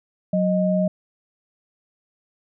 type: tone pair together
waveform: sine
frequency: 184.62 / 621 Hz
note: F#3 / D#5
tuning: -4 / -3 cents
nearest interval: octave + major sixth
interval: 2101 cents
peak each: -19 / -21 dBFS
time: 0.33-0.88 s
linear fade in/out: 5 ms
effects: none